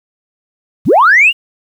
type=linear sweep; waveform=sine; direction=up; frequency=67.2 to 2925 Hz; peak=-3 dBFS; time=0.85-1.33 s; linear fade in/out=50 ms; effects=tanh soft clip ceiling 0 dBFS + 7-bit